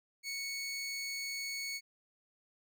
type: tone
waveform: 20% pulse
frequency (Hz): 2217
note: C#7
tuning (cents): 0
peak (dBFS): -32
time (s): 0.23-1.81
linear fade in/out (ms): 50
effects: none